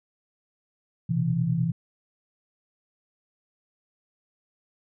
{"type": "tone cluster", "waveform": "sine", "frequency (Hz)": [120.9, 130.4, 166.8], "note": ["B2", "C3", "E3"], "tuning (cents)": [-36, -5, 21], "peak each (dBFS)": [-30, -27, -24], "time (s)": [1.09, 1.72], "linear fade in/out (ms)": 10, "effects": []}